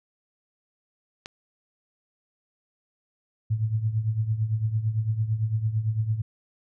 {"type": "click", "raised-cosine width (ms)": 0.2, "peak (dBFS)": -19, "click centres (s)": 1.259}
{"type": "tone with tremolo", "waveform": "sine", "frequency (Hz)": 109.9, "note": "A2", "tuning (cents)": -2, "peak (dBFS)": -19, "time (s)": [3.5, 6.22], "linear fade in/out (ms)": 10, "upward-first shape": "triangle", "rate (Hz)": 8.9, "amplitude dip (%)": 80}
{"effects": []}